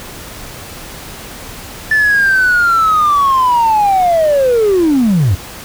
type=linear sweep; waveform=triangle; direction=down; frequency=1762 to 82.41 Hz; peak=-5 dBFS; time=1.91-5.35 s; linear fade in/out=5 ms; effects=tanh soft clip ceiling -4 dBFS + pink hiss -30 dBFS RMS until 5.64 s